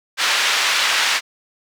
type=band-pass noise; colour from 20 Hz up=pink; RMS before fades=-18 dBFS; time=0.17-1.21 s; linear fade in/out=50 ms; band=1500 to 4900 Hz; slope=12 dB/octave; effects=none